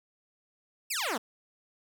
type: exponential sweep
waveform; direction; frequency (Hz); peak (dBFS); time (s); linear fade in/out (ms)
10% pulse; down; 2830 to 201.9; -21; 0.9-1.18; 10
effects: none